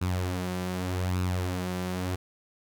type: tone with flanger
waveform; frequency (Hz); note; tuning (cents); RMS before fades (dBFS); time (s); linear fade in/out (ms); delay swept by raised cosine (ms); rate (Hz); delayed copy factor
sawtooth; 91.1; F#2; -26; -30; 0.01-2.16; 10; 0.76 to 5.86; 0.84; +0.55
effects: none